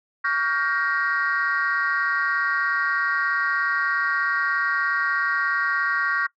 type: chord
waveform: sine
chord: G half-diminished seventh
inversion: second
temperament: just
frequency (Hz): 1128.9 / 1411.2 / 1568 / 1881.6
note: Db6 / F6 / G6 / Bb6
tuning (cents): +31 / +18 / 0 / +16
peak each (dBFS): -25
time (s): 0.24-6.27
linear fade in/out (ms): 10
effects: noise-tail reverb RT60 0.1 s tail -21 dB re dry + tanh soft clip ceiling -14 dBFS